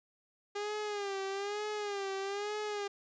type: tone with vibrato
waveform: sawtooth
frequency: 405.1 Hz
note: G#4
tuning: 43 cents flat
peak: -31 dBFS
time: 0.55-2.88 s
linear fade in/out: 10 ms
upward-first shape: sine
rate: 1.1 Hz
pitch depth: 77 cents each way
effects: resampled to 16000 Hz